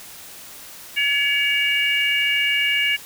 harmonic tone, 566 Hz, C#5, 36 cents sharp, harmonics 3 / 4 / 5, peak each -25 / -20 / -21 dBFS, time 0.96-2.97 s, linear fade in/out 20 ms, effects white hiss -40 dBFS RMS until 3.05 s

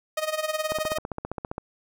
sawtooth tone with tremolo, 622.3 Hz, D#5, in tune, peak -19 dBFS, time 0.17-0.98 s, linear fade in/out 5 ms, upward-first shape sine, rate 19 Hz, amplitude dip 80%
click train, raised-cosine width 1 ms, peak -17 dBFS, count 14, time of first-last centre 0.72-1.581 s, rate 15.1 Hz
effects none

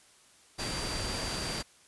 sine tone in noise, 4699 Hz, D8, in tune, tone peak -39 dBFS, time 0.58-1.63 s, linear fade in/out 20 ms, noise pink, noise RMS -35 dBFS, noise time 0.58-1.63 s, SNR -7 dB, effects white hiss -60 dBFS RMS until 1.87 s + resampled to 24000 Hz

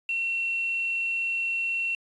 sine tone with quantisation, 2719 Hz, F7, 47 cents flat, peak -25 dBFS, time 0.09-1.95 s, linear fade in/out 2 ms, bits 8, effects resampled to 22050 Hz

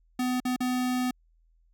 square tone with dropouts, 251.4 Hz, B3, 31 cents sharp, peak -26 dBFS, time 0.19-1.11 s, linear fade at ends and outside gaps 5 ms, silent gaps 0.402-0.451 / 0.563-0.604 s, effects added 41 Hz sine -61 dBFS peak until 1.73 s

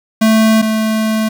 square tone pair in turn, 220.3 / 218.9 Hz, A3 / A3, +2 / -9 cents, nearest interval unison, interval 11 cents, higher first, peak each -8 / -13 dBFS, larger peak first, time 0.21-0.62 / 0.62-1.29 s, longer second, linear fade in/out 10 ms, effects 7-bit

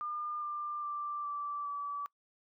sine tone with pitch steps, 1205 / 1191.2 / 1177.5 / 1164 / 1150.6 Hz, D6 / D6 / D6 / D6 / D6, +44 / +24 / +4 / -16 / -36 cents, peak -35 dBFS, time 0.01-2.06 s, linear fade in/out 0 ms, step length 410 ms, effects noise-tail reverb RT60 0.1 s tail -24 dB re dry

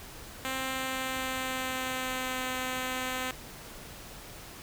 5% pulse tone with pitch glide, 262.8 to 256.6 Hz, C4 to C4, +8 to -34 cents, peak -20 dBFS, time 0.45-3.31 s, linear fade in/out 0 ms, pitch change -42 cents, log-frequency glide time 0.63-2.44 s, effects pink hiss -46 dBFS RMS until 4.62 s

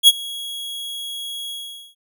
45% pulse tone with ADSR envelope, 3322 Hz, G#7, in tune, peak -4 dBFS, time 0.03-1.95 s, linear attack 48 ms, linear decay 37 ms, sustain -23 dB, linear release 450 ms, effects none

